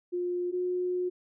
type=tone pair in turn; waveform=sine; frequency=355.2 / 361 Hz; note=F4 / F#4; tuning=+29 / -43 cents; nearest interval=unison; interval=28 cents; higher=second; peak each=-28 / -27 dBFS; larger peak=second; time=0.12-0.52 / 0.52-1.1 s; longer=second; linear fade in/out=20 ms; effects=none